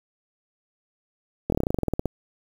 slowing click train, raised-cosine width 2 ms, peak -10 dBFS, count 15, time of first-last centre 1.5-2.057 s, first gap 23 ms, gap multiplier 1.08, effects 7-bit

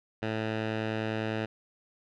10% pulse tone with low-pass filter, 110 Hz, A2, in tune, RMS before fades -32 dBFS, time 0.22-1.46 s, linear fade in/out 10 ms, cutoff 2800 Hz, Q 1.3, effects none

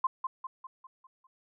sine tone with echo, 1046.5 Hz, C6, in tune, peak -23 dBFS, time 0.04-0.07 s, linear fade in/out 5 ms, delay 200 ms, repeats 6, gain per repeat -6 dB, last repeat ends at 1.27 s, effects none

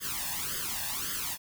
white noise with flanger, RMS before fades -34 dBFS, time 0-1.38 s, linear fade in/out 50 ms, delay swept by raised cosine 0.61 to 1.15 ms, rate 1.8 Hz, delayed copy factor +0.85, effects none

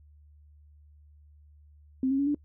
sine tone with pitch steps, 261.6 / 271.3 / 281.3 / 291.8 Hz, C4 / C#4 / C#4 / D4, 0 / -37 / +26 / -11 cents, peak -23 dBFS, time 2.03-2.346 s, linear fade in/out 2 ms, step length 79 ms, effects noise-tail reverb RT60 0.1 s tail -25 dB re dry + added 74 Hz sine -53 dBFS peak until 2.44 s

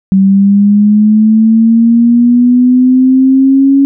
sine linear sweep, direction up, 191 to 277.2 Hz, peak -3 dBFS, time 0.12-3.85 s, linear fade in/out 0 ms, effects none

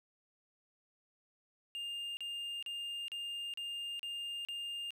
triangle tone bursts, 2810 Hz, F7, 10 cents sharp, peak -37 dBFS, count 7, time 1.75-4.906 s, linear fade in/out 0 ms, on 420 ms, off 36 ms, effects none

